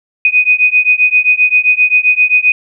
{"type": "beating tone pair", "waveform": "sine", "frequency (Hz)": [2489, 2496.6], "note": ["D#7", "D#7"], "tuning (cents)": [0, 5], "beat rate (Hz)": 7.6, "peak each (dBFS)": -10, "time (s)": [0.25, 2.52], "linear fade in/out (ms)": 2, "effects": []}